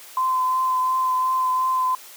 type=tone with vibrato; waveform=sine; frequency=1028 Hz; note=C6; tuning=31 cents flat; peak=-18 dBFS; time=0.17-1.95 s; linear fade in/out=2 ms; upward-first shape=triangle; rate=2.8 Hz; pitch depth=17 cents each way; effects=white hiss -43 dBFS RMS until 2.16 s + high-pass 400 Hz 12 dB/octave